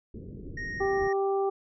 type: low-pass noise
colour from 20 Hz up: pink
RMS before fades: -41 dBFS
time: 0.14-1.08 s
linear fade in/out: 2 ms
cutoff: 450 Hz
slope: 48 dB/octave
type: tone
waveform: triangle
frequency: 1864.7 Hz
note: A#6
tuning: in tune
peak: -32 dBFS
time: 0.57-1.13 s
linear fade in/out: 5 ms
type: harmonic tone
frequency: 392 Hz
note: G4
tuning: in tune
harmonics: 1 / 2 / 3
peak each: -25 / -31 / -38 dBFS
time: 0.8-1.5 s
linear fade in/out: 10 ms
effects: resampled to 16000 Hz